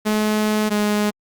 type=tone pair in turn; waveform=sawtooth; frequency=213.5 / 208.7 Hz; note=G#3 / G#3; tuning=+48 / +9 cents; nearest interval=unison; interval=39 cents; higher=first; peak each=-13 dBFS; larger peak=neither; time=0.05-0.7 / 0.7-1.11 s; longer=first; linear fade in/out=20 ms; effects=Opus 48 kbps